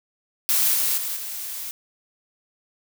blue noise with level steps, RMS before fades -20 / -22 / -28 / -32 dBFS, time 0.49-1.71 s, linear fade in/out 0 ms, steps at 0.74 / 0.97 / 1.16 s, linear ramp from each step 10 ms, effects none

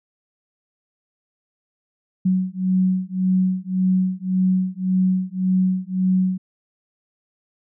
sine beating tone pair, 185 / 186.8 Hz, F#3 / F#3, 0 / +17 cents, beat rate 1.8 Hz, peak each -20 dBFS, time 2.25-6.38 s, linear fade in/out 10 ms, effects none

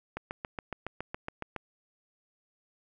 click train, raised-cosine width 0.5 ms, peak -20 dBFS, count 11, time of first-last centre 0.17-1.563 s, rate 7.18 Hz, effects none

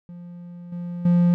triangle tone with level steps, 174.61 Hz, F3, in tune, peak -34 / -26 / -12 dBFS, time 0.09-1.34 s, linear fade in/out 0 ms, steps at 0.72 / 1.05 s, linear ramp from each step 5 ms, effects none

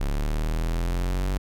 45% pulse linear sweep, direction up, 34.65 to 47.94 Hz, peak -23 dBFS, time 0-1.38 s, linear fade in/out 10 ms, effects none

